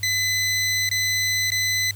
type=tone with dropouts; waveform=20% pulse; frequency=2015 Hz; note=B6; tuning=34 cents sharp; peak=-15 dBFS; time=0.03-1.91 s; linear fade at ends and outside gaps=2 ms; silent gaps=0.891-0.913 / 1.504-1.518 s; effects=added 100 Hz sine -35 dBFS peak until 1.95 s + white hiss -48 dBFS RMS until 1.95 s